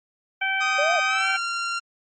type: harmonic tone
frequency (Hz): 773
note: G5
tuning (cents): -24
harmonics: 1 / 2 / 3 / 4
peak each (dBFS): -29 / -25 / -25 / -33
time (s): 0.41-1.37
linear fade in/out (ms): 10
type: tone with pitch glide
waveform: sawtooth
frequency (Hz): 1244.5 to 1380.9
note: D#6 to F6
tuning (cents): 0 to -20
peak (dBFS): -21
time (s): 0.6-1.8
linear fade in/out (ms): 20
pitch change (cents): +180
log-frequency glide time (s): 1.06-1.29
type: linear two-way sweep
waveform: sine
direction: up then down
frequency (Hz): 554.4 to 727 to 576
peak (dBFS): -21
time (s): 0.78-1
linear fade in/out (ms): 10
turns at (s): 0.95
effects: MP3 32 kbps